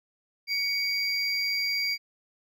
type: tone pair together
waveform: triangle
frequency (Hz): 2242 / 4751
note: C#7 / D8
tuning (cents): +19 / +19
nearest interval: octave + minor second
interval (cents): 1300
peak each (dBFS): -27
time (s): 0.47-1.98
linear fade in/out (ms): 50
effects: none